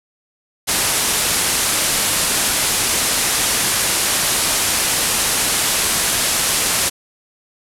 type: low-pass noise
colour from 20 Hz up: white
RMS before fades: -18 dBFS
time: 0.67-6.9 s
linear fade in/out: 20 ms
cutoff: 12000 Hz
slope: 48 dB/octave
effects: none